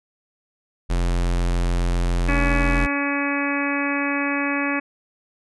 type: tone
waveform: square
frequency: 43.65 Hz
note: F1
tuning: in tune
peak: -19 dBFS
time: 0.89-2.87 s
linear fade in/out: 20 ms
type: harmonic tone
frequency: 283.2 Hz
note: C#4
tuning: 37 cents sharp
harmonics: 1 / 2 / 3 / 4 / 5 / 6 / 7 / 8 / 9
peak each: -24 / -31 / -33 / -30 / -34 / -28 / -32 / -30 / -30 dBFS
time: 2.28-4.8 s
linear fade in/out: 10 ms
effects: resampled to 24000 Hz